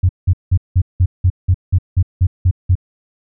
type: tone bursts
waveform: sine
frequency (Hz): 91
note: F#2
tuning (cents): -28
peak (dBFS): -7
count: 12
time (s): 0.03-2.754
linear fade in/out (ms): 10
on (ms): 62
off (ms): 180
effects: tanh soft clip ceiling -3 dBFS